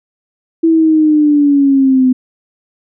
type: linear sweep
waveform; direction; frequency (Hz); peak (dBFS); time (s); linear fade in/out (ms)
sine; down; 329.6 to 253.2; -6; 0.63-2.13; 10
effects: none